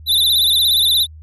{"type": "tone with vibrato", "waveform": "square", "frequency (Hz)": 3743, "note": "A#7", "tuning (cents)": 6, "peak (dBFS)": -12, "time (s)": [0.06, 1.07], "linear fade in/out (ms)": 50, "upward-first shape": "sine", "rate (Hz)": 17, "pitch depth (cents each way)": 120, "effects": ["added 78 Hz sine -35 dBFS peak until 1.22 s", "resampled to 32000 Hz"]}